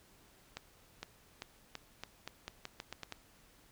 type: accelerating click train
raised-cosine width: 0.2 ms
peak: -24 dBFS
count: 12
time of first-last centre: 0.57-3.123 s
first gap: 460 ms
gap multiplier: 0.85
effects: pink hiss -64 dBFS RMS until 3.71 s